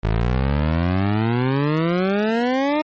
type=exponential sweep; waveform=20% pulse; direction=up; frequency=51.6 to 310.5 Hz; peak=-12 dBFS; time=0.03-2.82 s; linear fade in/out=10 ms; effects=low-pass 3000 Hz 12 dB/octave + MP3 32 kbps